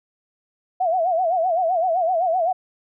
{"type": "tone with vibrato", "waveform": "sine", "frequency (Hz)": 698.5, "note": "F5", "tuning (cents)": 0, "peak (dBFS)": -17, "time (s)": [0.8, 2.53], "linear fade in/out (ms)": 10, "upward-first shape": "sine", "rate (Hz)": 7.8, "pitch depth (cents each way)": 140, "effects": []}